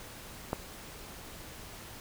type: click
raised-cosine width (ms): 1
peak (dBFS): -16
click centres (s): 0.531
effects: pink hiss -47 dBFS RMS until 2 s